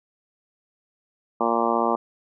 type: harmonic tone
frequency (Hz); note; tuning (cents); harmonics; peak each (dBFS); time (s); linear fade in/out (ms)
116.3; A#2; -4; 2 / 3 / 4 / 5 / 6 / 7 / 8 / 9 / 10; -28 / -28 / -28 / -28 / -28 / -28 / -28 / -28 / -28; 1.4-1.96; 10
effects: none